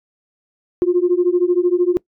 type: beating tone pair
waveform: sine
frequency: 349.2 / 362.2 Hz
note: F4 / F#4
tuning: 0 / -37 cents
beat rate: 13 Hz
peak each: -15 dBFS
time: 0.82-1.97 s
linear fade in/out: 0 ms
effects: noise-tail reverb RT60 0.1 s tail -23 dB re dry + tanh soft clip ceiling -5 dBFS